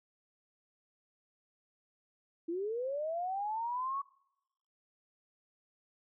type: linear sweep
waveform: sine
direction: up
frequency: 323 to 1126 Hz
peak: -33 dBFS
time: 2.48-4.02 s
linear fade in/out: 10 ms
effects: noise-tail reverb RT60 0.9 s tail -25 dB re dry